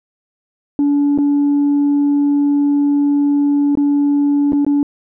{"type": "tone with dropouts", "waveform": "sine", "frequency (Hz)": 286.9, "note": "D4", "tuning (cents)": -40, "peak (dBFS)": -9, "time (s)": [0.79, 4.83], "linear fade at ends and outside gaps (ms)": 1, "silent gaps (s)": [[1.177, 1.186], [3.753, 3.773], [4.522, 4.531], [4.648, 4.665]], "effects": ["tanh soft clip ceiling -9 dBFS"]}